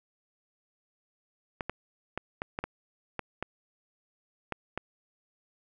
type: clicks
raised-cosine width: 0.5 ms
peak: -17 dBFS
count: 10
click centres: 1.608 / 1.696 / 2.176 / 2.419 / 2.589 / 2.64 / 3.193 / 3.426 / 4.523 / 4.776 s
effects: none